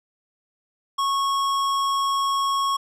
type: tone with hard clipping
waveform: sine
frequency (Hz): 1100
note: C#6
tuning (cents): -14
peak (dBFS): -22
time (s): 0.98-2.77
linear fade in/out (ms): 10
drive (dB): 14
effects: none